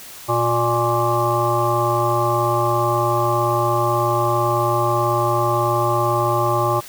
harmonic tone with a mistuned harmonic, 118.5 Hz, A#2, 29 cents sharp, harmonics 1 / 3 / 5 / 7 / 9 / 10, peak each -23 / -23 / -23 / -23 / -23 / -23 dBFS, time 0.28-6.81 s, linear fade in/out 20 ms, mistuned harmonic 10, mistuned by -30 cents, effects white hiss -38 dBFS RMS until 6.88 s

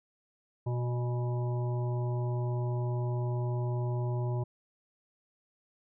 harmonic tone with a mistuned harmonic, 122.3 Hz, B2, 16 cents flat, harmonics 1 / 3 / 5 / 7 / 8, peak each -29 / -39 / -43 / -46 / -47 dBFS, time 0.66-4.44 s, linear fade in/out 10 ms, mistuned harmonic 7, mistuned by -26 cents, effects none

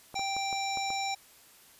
clicks, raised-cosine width 1 ms, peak -28 dBFS, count 6, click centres 0.143 / 0.194 / 0.366 / 0.528 / 0.773 / 0.904 s
harmonic tone, 784 Hz, G5, in tune, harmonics 1 / 3 / 5 / 7 / 9, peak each -32 / -37 / -39 / -40 / -42 dBFS, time 0.15-1.15 s, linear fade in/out 10 ms
effects white hiss -57 dBFS RMS until 1.79 s + resampled to 32000 Hz

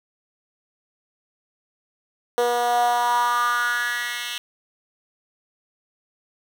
10% pulse tone with high-pass filter sweep, 240.9 Hz, B3, 43 cents flat, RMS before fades -22 dBFS, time 2.38-4.38 s, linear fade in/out 0 ms, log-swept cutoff 500 to 2600 Hz, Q 5, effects none

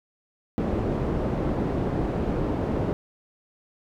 white low-pass noise, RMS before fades -26 dBFS, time 0.58-2.93 s, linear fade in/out 0 ms, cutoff 370 Hz, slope 12 dB/octave, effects none

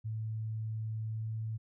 sine tone with pitch glide, 110 to 110.7 Hz, A2 to A2, 0 to +11 cents, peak -34 dBFS, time 0.04-1.58 s, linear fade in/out 20 ms, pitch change +11 cents, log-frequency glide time 1.07-1.28 s, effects none

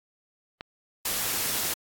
clicks, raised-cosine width 0.3 ms, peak -19 dBFS, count 2, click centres 0.609 / 1.114 s
white noise, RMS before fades -28 dBFS, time 1.05-1.74 s, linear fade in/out 5 ms
effects AAC 64 kbps

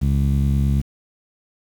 sawtooth tone with low-pass filter, 69.3 Hz, C#2, in tune, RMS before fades -18 dBFS, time 0.01-0.82 s, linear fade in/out 20 ms, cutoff 180 Hz, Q 2.4, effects 7-bit

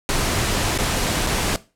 pink noise with dropouts, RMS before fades -21 dBFS, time 0.09-1.56 s, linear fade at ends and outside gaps 0 ms, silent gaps 0.777-0.787 / 1.266-1.271 s, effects noise-tail reverb RT60 0.3 s tail -18 dB re dry + low-pass 11000 Hz 12 dB/octave

